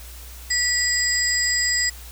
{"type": "tone cluster", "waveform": "sine", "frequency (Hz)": [1951, 4934, 7640], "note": ["B6", "D#8", "A#8"], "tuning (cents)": [-22, -15, 42], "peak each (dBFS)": -23, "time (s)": [0.5, 1.9], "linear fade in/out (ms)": 10, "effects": ["added 60 Hz sine -38 dBFS peak until 2.11 s", "white hiss -43 dBFS RMS until 2.11 s"]}